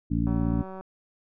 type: harmonic tone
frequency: 57 Hz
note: A#1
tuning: 38 cents flat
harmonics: 1 / 2 / 3 / 4 / 5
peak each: -29 / -29 / -29 / -29 / -29 dBFS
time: 0.1-0.63 s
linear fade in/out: 20 ms
type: click train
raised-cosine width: 1 ms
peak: -27 dBFS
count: 103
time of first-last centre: 0.27-0.81 s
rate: 189 Hz
effects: none